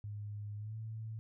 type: tone with pitch glide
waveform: sine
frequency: 103.83 to 110.64 Hz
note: G#2 to A2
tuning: 0 to +10 cents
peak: -40 dBFS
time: 0.04-1.19 s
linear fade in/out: 0 ms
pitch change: +110 cents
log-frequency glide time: 0.57-0.76 s
effects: none